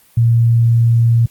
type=tone; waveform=sine; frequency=116.54 Hz; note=A#2; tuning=in tune; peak=-8 dBFS; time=0.17-1.26 s; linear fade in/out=5 ms; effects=white hiss -50 dBFS RMS until 1.3 s + Opus 32 kbps